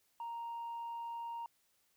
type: tone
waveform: sine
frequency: 932.3 Hz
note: A#5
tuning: in tune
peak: -38 dBFS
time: 0.2-1.46 s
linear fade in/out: 2 ms
effects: tanh soft clip ceiling -38 dBFS + white hiss -75 dBFS RMS until 1.96 s